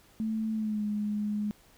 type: tone with pitch glide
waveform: sine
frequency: 220 to 209 Hz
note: A3 to G#3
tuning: 0 to +11 cents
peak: -28 dBFS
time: 0.2-1.51 s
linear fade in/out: 0 ms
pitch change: -89 cents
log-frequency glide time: 0.53-0.84 s
effects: pink hiss -60 dBFS RMS until 1.77 s